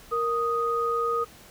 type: tone pair together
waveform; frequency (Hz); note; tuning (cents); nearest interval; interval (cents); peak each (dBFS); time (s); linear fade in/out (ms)
sine; 466.2 / 1244.6; A#4 / D#6; 0 / 0; octave + perfect fourth; 1700; -27 / -25; 0.11-1.25; 20
effects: pink hiss -50 dBFS RMS until 1.5 s